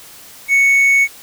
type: tone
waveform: triangle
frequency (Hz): 2217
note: C#7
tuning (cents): 0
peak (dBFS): -7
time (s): 0.48-1.08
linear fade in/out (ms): 50
effects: white hiss -39 dBFS RMS until 1.22 s